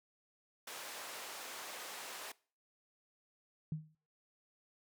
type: band-pass noise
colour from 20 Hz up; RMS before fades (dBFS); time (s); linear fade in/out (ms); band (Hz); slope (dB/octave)
pink; -47; 0.67-2.32; 5; 600 to 15000; 12
type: tone with exponential decay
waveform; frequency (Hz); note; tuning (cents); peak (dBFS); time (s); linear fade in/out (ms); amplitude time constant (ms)
sine; 155.56; D#3; 0; -33; 3.72-3.95; 2; 49
effects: noise-tail reverb RT60 0.4 s tail -22 dB re dry